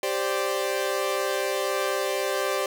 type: chord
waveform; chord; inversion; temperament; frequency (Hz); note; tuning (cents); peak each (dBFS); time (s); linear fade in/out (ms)
sawtooth; G suspended fourth; none; equal; 392 / 523.3 / 587.3; G4 / C5 / D5; 0 / 0 / 0; -25; 0.03-2.66; 2
effects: none